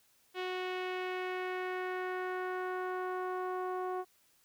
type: tone with low-pass filter sweep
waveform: sawtooth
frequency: 367.8 Hz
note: F#4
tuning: 10 cents flat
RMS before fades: -37 dBFS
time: 0.34-4.05 s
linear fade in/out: 50 ms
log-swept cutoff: 3100 to 980 Hz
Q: 1.9
effects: white hiss -69 dBFS RMS until 4.44 s